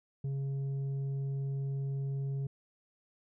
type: tone with tanh clipping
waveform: triangle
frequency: 137.3 Hz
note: C#3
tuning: 16 cents flat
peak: -33 dBFS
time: 0.24-2.47 s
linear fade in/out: 5 ms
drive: 9 dB
effects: none

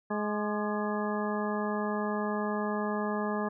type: harmonic tone with a mistuned harmonic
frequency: 210 Hz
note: G#3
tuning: 19 cents sharp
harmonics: 1 / 2 / 3 / 4 / 5 / 6 / 8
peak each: -32 / -35 / -37 / -38 / -39 / -40 / -41 dBFS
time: 0.1-3.49 s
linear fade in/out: 10 ms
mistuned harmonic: 6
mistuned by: -70 cents
effects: none

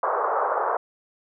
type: band-pass noise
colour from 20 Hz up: white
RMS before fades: -24 dBFS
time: 0.03-0.77 s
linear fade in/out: 2 ms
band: 430 to 1300 Hz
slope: 48 dB/octave
effects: none

